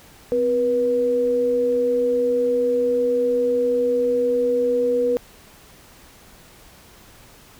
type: tone pair together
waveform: sine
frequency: 257 / 485.2 Hz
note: C4 / B4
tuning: -31 / -31 cents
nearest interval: major seventh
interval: 1100 cents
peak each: -27 / -17 dBFS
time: 0.32-5.17 s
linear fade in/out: 0 ms
effects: pink hiss -48 dBFS RMS until 7.59 s